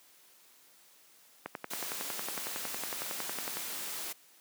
click train, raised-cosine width 0.5 ms, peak -21 dBFS, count 24, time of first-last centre 1.46-3.57 s, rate 10.9 Hz
white noise, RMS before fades -39 dBFS, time 1.7-4.13 s, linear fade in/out 10 ms
effects white hiss -61 dBFS RMS until 4.4 s + high-pass 200 Hz 12 dB/octave

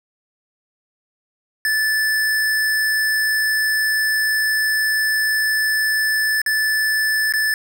square tone with dropouts, 1747 Hz, A6, 13 cents flat, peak -17 dBFS, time 1.65-7.54 s, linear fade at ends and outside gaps 1 ms, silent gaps 6.417-6.462 / 7.324-7.337 s, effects none

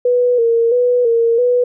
sine tone with vibrato, 476.8 Hz, A#4, 39 cents sharp, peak -10 dBFS, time 0.05-1.64 s, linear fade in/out 5 ms, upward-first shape square, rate 1.5 Hz, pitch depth 53 cents each way, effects none

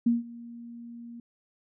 sine tone with ADSR envelope, 235.4 Hz, A#3, 17 cents sharp, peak -18 dBFS, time 0.06-1.2 s, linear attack 8 ms, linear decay 160 ms, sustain -22 dB, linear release 3 ms, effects none

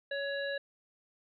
harmonic tone, 560 Hz, C#5, 18 cents sharp, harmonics 1 / 3 / 5 / 7, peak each -35 / -37 / -49 / -44 dBFS, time 0.11-0.58 s, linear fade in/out 5 ms, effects none

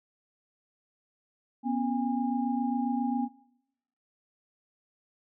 sine tone cluster, 243.8 / 271.2 / 815 Hz, B3 / C#4 / G#5, -22 / -38 / -33 cents, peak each -28 / -32 / -33 dBFS, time 1.63-3.29 s, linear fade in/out 50 ms, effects noise-tail reverb RT60 0.8 s tail -21 dB re dry

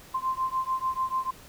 sine beating tone pair, 1041 / 1047.8 Hz, C6 / C6, -9 / +2 cents, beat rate 6.8 Hz, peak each -29 dBFS, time 0.14-1.31 s, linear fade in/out 10 ms, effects pink hiss -50 dBFS RMS until 1.48 s

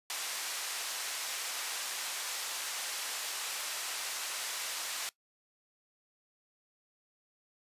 white band-pass noise, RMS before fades -38 dBFS, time 0.1-5.09 s, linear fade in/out 0 ms, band 700 to 8500 Hz, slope 12 dB/octave, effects noise-tail reverb RT60 0.1 s tail -20 dB re dry + resampled to 32000 Hz

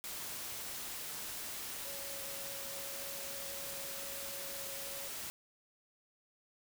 sine tone in noise, 554.4 Hz, C#5, in tune, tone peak -50 dBFS, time 1.85-5.08 s, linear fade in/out 0 ms, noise white, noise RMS -43 dBFS, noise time 0.04-5.3 s, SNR -10 dB, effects none

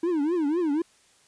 triangle tone with vibrato, 319.8 Hz, D#4, 48 cents sharp, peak -20 dBFS, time 0.03-0.82 s, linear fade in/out 5 ms, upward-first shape triangle, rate 4 Hz, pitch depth 250 cents each way, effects white hiss -60 dBFS RMS until 1.27 s + resampled to 22050 Hz

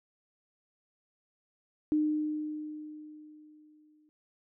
sine tone with exponential decay, 304.4 Hz, D#4, 38 cents flat, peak -23 dBFS, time 1.92-4.09 s, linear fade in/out 0 ms, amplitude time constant 470 ms, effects none

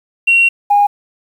sine tone pair in turn, 2740 / 817.2 Hz, F7 / G#5, -34 / -28 cents, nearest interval octave + major sixth, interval 2094 cents, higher first, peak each -6 dBFS, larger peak neither, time 0.27-0.49 / 0.7-0.87 s, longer first, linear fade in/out 10 ms, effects tanh soft clip ceiling -2 dBFS + 7-bit

